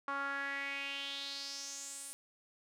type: tone with band-pass filter sweep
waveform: sawtooth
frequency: 278.3 Hz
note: C#4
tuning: 7 cents sharp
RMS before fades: -41 dBFS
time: 0.08-2.13 s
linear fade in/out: 0 ms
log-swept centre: 1200 to 9600 Hz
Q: 4.5
effects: none